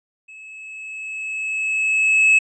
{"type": "tone with level ramp", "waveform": "triangle", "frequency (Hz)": 2589, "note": "E7", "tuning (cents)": -32, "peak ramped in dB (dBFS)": [-37, -8], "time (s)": [0.28, 2.39], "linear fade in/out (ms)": 10, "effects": ["resampled to 22050 Hz"]}